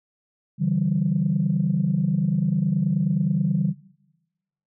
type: tone cluster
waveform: sine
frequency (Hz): 142.8 / 163.3 / 192.6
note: D3 / E3 / G3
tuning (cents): -48 / -16 / -30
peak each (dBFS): -23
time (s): 0.58-3.74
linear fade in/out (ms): 50
effects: noise-tail reverb RT60 1.0 s tail -20 dB re dry + tanh soft clip ceiling -11 dBFS